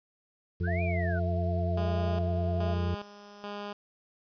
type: harmonic tone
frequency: 88 Hz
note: F2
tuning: 14 cents sharp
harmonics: 1 / 2 / 4 / 5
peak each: -28 / -34 / -40 / -42 dBFS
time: 0.6-2.95 s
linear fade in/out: 10 ms
type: linear two-way sweep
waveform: sine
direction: up then down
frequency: 1396.9 to 2465 to 1396.9 Hz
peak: -36 dBFS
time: 0.63-1.2 s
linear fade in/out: 20 ms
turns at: 0.83 s
type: tone with vibrato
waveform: sine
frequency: 666 Hz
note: E5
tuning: 18 cents sharp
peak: -33 dBFS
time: 0.67-2.74 s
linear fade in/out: 10 ms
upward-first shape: sine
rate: 10 Hz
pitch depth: 48 cents each way
type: tone with tremolo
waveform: 10% pulse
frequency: 204.8 Hz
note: G#3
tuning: 24 cents flat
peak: -28 dBFS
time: 1.77-3.73 s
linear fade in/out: 5 ms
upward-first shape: square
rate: 1.2 Hz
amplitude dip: 75%
effects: resampled to 11025 Hz + 10-bit